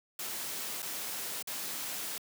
white noise with dropouts, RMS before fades -38 dBFS, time 0.19-2.18 s, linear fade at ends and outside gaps 2 ms, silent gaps 0.821-0.827 / 1.425-1.473 s, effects high-pass 150 Hz 12 dB/octave

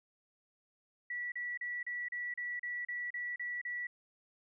sine tone bursts, 1948 Hz, B6, 24 cents flat, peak -36 dBFS, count 11, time 1.1-3.87 s, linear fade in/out 5 ms, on 220 ms, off 35 ms, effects none

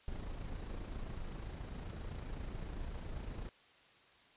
brown noise with amplitude modulation, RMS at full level -41 dBFS, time 0.08-3.49 s, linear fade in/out 0 ms, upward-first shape sine, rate 27.6 Hz, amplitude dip 45%, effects white hiss -64 dBFS RMS until 4.36 s + resampled to 8000 Hz

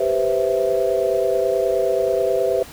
sine chord, C major seventh, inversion second, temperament equal, 392 / 493.9 / 523.3 / 659.3 Hz, G4 / B4 / C5 / E5, 0 / 0 / 0 / 0 cents, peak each -22 dBFS, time 0-2.63 s, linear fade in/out 5 ms, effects pink hiss -40 dBFS RMS until 2.72 s

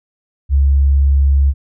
sine tone, 69.3 Hz, C#2, in tune, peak -8 dBFS, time 0.49-1.54 s, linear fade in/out 50 ms, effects none

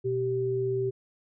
sine tone pair together, 123.47 / 387.7 Hz, B2 / G4, 0 / -19 cents, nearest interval octave + minor sixth, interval 1981 cents, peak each -32 / -26 dBFS, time 0.04-0.91 s, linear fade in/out 20 ms, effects none

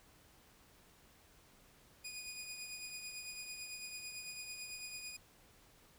15% pulse tone with tremolo, 2469 Hz, D#7, 14 cents flat, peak -36 dBFS, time 2.04-5.17 s, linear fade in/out 10 ms, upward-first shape triangle, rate 9 Hz, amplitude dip 50%, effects pink hiss -65 dBFS RMS until 5.98 s

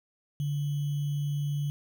sine tone with sample-and-hold, 144.7 Hz, D3, 25 cents flat, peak -27 dBFS, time 0.4-1.7 s, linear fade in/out 0 ms, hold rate 3150 Hz, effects none

